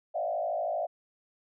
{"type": "tone with frequency modulation", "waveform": "sine", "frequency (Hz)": 659.3, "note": "E5", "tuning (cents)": 0, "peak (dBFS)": -28, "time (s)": [0.14, 0.87], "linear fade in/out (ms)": 20, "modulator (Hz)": 52.7, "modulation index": 1.5, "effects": []}